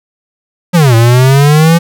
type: exponential two-way sweep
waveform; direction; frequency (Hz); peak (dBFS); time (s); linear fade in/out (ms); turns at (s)
square; down then up; 184.8 to 112.7 to 171.2; -4; 0.73-1.79; 20; 0.95
effects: none